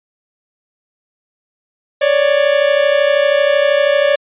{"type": "tone pair together", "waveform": "45% pulse", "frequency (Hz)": [557, 589.8], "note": ["C#5", "D5"], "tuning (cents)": [8, 7], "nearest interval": "minor second", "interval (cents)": 99, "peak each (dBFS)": -13, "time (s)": [2.01, 4.16], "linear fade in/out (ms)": 10, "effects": ["resampled to 8000 Hz"]}